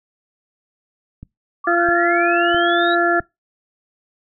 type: click train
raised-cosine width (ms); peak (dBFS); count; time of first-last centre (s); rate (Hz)
5; -22; 4; 1.23-3.204; 1.52
type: linear sweep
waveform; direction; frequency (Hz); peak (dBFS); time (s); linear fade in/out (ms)
sine; up; 1118 to 3895; -25; 1.64-2.95; 5
type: harmonic tone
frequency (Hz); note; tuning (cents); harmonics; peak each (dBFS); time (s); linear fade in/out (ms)
344.1; F4; -26; 1 / 2 / 4 / 5; -19 / -19 / -19 / -19; 1.67-3.2; 5
effects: noise-tail reverb RT60 0.2 s tail -24 dB re dry